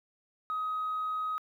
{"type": "tone", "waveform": "sine", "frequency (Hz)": 1260, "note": "D#6", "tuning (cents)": 21, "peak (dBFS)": -29, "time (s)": [0.5, 1.38], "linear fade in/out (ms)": 0, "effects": ["tanh soft clip ceiling -27 dBFS", "11-bit"]}